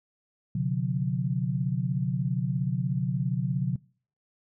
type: tone cluster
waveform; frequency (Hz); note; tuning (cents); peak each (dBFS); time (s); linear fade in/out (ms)
sine; 127.3 / 144.2 / 180; C3 / D3 / F#3; -47 / -31 / -47; -29; 0.55-3.76; 5
effects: noise-tail reverb RT60 0.5 s tail -25 dB re dry